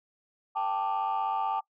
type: chord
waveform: sine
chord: G suspended second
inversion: none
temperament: equal with one note detuned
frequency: 784 / 880 / 1179.4 Hz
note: G5 / A5 / D6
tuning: 0 / 0 / +7 cents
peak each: -29 / -29 / -32 dBFS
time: 0.55-1.61 s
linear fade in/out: 20 ms
effects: noise-tail reverb RT60 0.1 s tail -22 dB re dry + tanh soft clip ceiling -22 dBFS